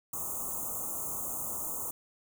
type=band-stop noise; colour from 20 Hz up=white; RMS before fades=-36 dBFS; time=0.13-1.91 s; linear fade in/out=5 ms; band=1300 to 6400 Hz; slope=96 dB/octave; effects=none